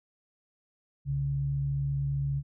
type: tone pair together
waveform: sine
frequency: 63.98 / 138.9 Hz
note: C2 / C#3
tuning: -38 / +4 cents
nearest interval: octave + minor second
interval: 1342 cents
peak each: -37 / -27 dBFS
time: 1.05-2.43 s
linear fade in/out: 50 ms
effects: none